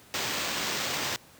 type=noise with sample-and-hold; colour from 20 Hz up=violet; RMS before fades=-31 dBFS; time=0.14-1.16 s; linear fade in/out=0 ms; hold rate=11025 Hz; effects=pink hiss -54 dBFS RMS until 1.39 s + high-pass 100 Hz 12 dB/octave